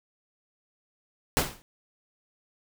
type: noise with exponential decay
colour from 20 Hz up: pink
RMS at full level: -20 dBFS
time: 1.37-1.62 s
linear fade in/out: 0 ms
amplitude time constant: 53 ms
effects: none